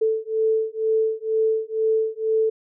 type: beating tone pair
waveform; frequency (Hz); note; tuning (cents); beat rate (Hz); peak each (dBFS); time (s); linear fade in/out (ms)
sine; 440 / 442.1; A4 / A4; 0 / +8; 2.1; -22; 0.01-2.5; 10
effects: none